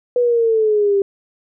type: exponential sweep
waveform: sine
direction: down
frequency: 493.9 to 392.1 Hz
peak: -12 dBFS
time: 0.16-1.02 s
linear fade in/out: 2 ms
effects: none